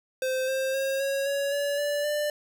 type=tone with pitch steps; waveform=square; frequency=519 / 529 / 539.2 / 549.5 / 560.1 / 570.9 / 581.9 / 593.1 Hz; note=C5 / C5 / C#5 / C#5 / C#5 / D5 / D5 / D5; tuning=-14 / +19 / -48 / -15 / +18 / -49 / -16 / +17 cents; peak=-26 dBFS; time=0.22-2.3 s; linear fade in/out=2 ms; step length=260 ms; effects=none